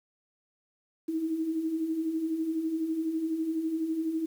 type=beating tone pair; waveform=sine; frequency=311.1 / 323.1 Hz; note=D#4 / E4; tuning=0 / -35 cents; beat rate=12 Hz; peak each=-37 / -28 dBFS; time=1.08-4.26 s; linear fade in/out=10 ms; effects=9-bit